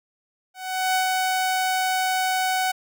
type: tone with ADSR envelope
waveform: sawtooth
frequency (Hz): 748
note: F#5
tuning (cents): +19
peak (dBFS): -15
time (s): 0.54-2.72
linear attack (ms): 410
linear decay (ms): 100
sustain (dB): -2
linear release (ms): 12
effects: none